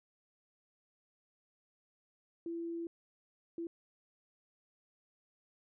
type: tone bursts at uneven times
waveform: sine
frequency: 336.1 Hz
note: E4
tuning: 34 cents sharp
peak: -37 dBFS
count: 2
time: 2.46-2.87 / 3.58-3.67 s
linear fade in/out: 2 ms
effects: none